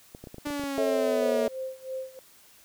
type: clicks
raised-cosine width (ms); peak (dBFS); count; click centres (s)
2; -28; 9; 0.149 / 0.24 / 0.272 / 0.344 / 0.383 / 0.471 / 0.504 / 0.596 / 0.637
type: exponential sweep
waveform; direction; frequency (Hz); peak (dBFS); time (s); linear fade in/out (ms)
sawtooth; down; 293.7 to 234; -26; 0.45-1.48; 10
type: chord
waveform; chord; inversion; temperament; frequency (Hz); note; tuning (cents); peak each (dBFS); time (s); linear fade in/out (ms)
sine; A major; none; equal with one note detuned; 440 / 554.4 / 645.3; A4 / C#5 / E5; 0 / 0 / -37; -28; 0.78-1.48; 0
type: tone with tremolo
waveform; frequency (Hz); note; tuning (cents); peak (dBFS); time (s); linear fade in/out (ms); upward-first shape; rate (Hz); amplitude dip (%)
sine; 523.3; C5; 0; -30; 1.21-2.19; 0; sine; 3; 90
effects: white hiss -56 dBFS RMS until 2.64 s